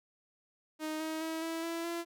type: tone with pitch steps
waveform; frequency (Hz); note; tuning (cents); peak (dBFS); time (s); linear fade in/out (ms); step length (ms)
sawtooth; 311.1 / 316.5 / 322.1 / 327.7 / 333.4 / 339.3; D#4 / D#4 / E4 / E4 / E4 / F4; 0 / +30 / -40 / -10 / +20 / -50; -31; 0.79-2.05; 50; 210
effects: none